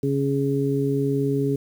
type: harmonic tone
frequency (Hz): 138.8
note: C#3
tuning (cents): +3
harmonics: 1 / 2 / 3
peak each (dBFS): -24 / -24 / -24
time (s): 0.03-1.56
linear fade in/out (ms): 5
effects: 8-bit